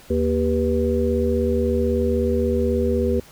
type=harmonic tone with a mistuned harmonic; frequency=78.5 Hz; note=D#2; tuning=16 cents sharp; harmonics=1 / 3 / 5 / 6; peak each=-23 / -23 / -23 / -23 dBFS; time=0.1-3.2 s; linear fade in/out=5 ms; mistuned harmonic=6; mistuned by=+64 cents; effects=pink hiss -47 dBFS RMS until 3.31 s